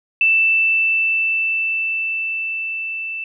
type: tone with level ramp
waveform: sine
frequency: 2655 Hz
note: E7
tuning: 12 cents sharp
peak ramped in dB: -11 to -24 dBFS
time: 0.21-3.24 s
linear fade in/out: 2 ms
effects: none